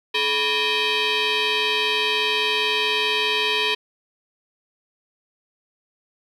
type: tone with frequency modulation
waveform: sine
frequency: 277.2 Hz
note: C#4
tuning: in tune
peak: -17 dBFS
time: 0.14-3.75 s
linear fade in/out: 10 ms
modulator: 705 Hz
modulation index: 5.4
effects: tanh soft clip ceiling -16 dBFS + 9-bit

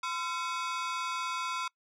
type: ring-modulated tone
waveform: sawtooth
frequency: 1191 Hz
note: D6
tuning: 24 cents sharp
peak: -25 dBFS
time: 0.03-1.68 s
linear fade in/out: 5 ms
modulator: 168 Hz
effects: noise-tail reverb RT60 0.1 s tail -25 dB re dry + low-pass 6000 Hz 12 dB/octave

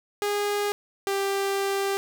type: tone pair in turn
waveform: sawtooth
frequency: 410.5 / 394 Hz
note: G#4 / G4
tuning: -20 / +9 cents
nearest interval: minor second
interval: 71 cents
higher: first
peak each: -20 dBFS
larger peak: neither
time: 0.22-0.72 / 1.07-1.97 s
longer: second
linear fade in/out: 0 ms
effects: 10-bit

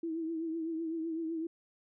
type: tone with vibrato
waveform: sine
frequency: 325.9 Hz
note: E4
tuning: 20 cents flat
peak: -33 dBFS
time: 0.03-1.47 s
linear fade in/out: 5 ms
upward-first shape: triangle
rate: 7.9 Hz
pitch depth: 60 cents each way
effects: none

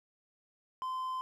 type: tone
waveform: triangle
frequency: 1032 Hz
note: C6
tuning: 24 cents flat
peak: -32 dBFS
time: 0.82-1.21 s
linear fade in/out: 0 ms
effects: none

